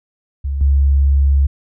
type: tone with level steps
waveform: sine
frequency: 69.4 Hz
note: C#2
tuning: 3 cents sharp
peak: -17 / -9 dBFS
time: 0.44-1.47 s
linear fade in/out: 10 ms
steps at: 0.61 s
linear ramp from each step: 2 ms
effects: none